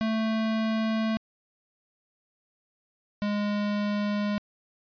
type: tone pair in turn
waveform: square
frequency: 221.1 / 206.5 Hz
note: A3 / G#3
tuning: +9 / -10 cents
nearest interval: minor second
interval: 119 cents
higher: first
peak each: -25 / -26 dBFS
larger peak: first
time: 0.01-1.17 / 3.22-4.38 s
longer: neither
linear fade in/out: 0 ms
effects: resampled to 11025 Hz